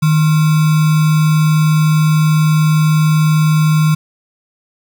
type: tone with sample-and-hold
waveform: sine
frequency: 155.56 Hz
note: D#3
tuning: in tune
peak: -8 dBFS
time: 0.02-3.95 s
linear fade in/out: 10 ms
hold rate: 1225 Hz
effects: none